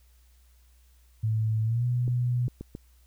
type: tone with pitch glide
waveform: sine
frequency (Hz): 110 to 122.76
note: A2 to B2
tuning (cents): 0 to -10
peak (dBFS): -23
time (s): 1.23-2.48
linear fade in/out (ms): 10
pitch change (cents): +190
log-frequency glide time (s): 1.64-1.85
type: clicks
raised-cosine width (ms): 3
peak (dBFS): -24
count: 4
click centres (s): 2.079 / 2.481 / 2.61 / 2.751
effects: added 61 Hz sine -56 dBFS peak until 3.06 s + white hiss -67 dBFS RMS until 3.06 s